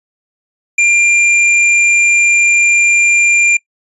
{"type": "tone", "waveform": "square", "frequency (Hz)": 2389, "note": "D7", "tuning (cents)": 29, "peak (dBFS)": -8, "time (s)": [0.78, 3.57], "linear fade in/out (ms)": 5, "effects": ["noise-tail reverb RT60 0.1 s tail -22 dB re dry", "resampled to 24000 Hz"]}